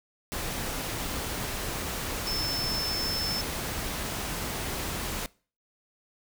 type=tone in noise; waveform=sine; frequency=5280 Hz; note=E8; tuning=2 cents sharp; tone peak=-30 dBFS; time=2.27-3.41 s; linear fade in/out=0 ms; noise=pink; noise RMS=-33 dBFS; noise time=0.32-5.26 s; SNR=0 dB; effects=noise-tail reverb RT60 0.4 s tail -23 dB re dry